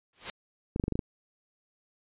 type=noise with exponential growth; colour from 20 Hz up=white; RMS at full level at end=-29 dBFS; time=0.13-0.3 s; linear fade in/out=1 ms; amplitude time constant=35 ms
type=clicks; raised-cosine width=3 ms; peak=-16 dBFS; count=7; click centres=0.761 / 0.798 / 0.839 / 0.881 / 0.923 / 0.955 / 0.992 s
effects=resampled to 8000 Hz